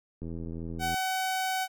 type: click train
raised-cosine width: 3 ms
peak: -26 dBFS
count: 61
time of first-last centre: 0.22-0.943 s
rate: 83 Hz
type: tone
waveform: sawtooth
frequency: 754 Hz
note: F#5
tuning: 32 cents sharp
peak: -24 dBFS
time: 0.79-1.68 s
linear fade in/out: 50 ms
effects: none